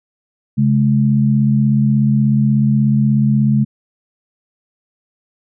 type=tone pair together; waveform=sine; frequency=135.76 / 212.3 Hz; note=C#3 / G#3; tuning=-36 / +38 cents; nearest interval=minor sixth; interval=774 cents; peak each=-13 dBFS; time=0.57-3.65 s; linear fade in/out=20 ms; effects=none